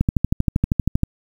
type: click train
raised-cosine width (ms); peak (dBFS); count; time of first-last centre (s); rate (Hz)
5; -4; 14; 0.01-1.034; 12.7
effects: 7-bit